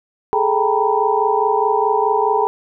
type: tone cluster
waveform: sine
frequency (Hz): 413.7 / 438.4 / 787 / 911 / 976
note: G#4 / A4 / G5 / A#5 / B5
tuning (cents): -7 / -6 / +7 / -40 / -21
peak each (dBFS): -20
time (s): 0.33-2.47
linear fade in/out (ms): 0
effects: none